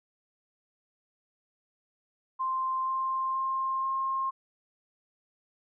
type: tone with pitch steps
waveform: sine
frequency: 1046.5 / 1053.2 / 1059.9 / 1066.6 Hz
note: C6 / C6 / C6 / C6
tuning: 0 / +11 / +22 / +33 cents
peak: -27 dBFS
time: 2.39-4.31 s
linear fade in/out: 20 ms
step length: 480 ms
effects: none